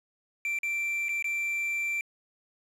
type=tone with dropouts; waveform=triangle; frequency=2349 Hz; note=D7; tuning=in tune; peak=-26 dBFS; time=0.45-2.01 s; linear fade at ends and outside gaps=1 ms; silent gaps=0.588-0.632 / 1.085-1.091 / 1.225-1.243 s; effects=resampled to 32000 Hz + 9-bit